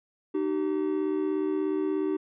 triangle tone pair together, 306.6 / 383.4 Hz, D#4 / G4, -25 / -38 cents, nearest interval major third, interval 387 cents, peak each -26 dBFS, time 0.34-2.17 s, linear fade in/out 10 ms, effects resampled to 8000 Hz

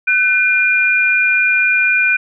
sine tone pair together, 1508 / 2412 Hz, F#6 / D7, +32 / +46 cents, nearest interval minor sixth, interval 814 cents, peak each -15 / -12 dBFS, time 0.07-2.17 s, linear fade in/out 10 ms, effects none

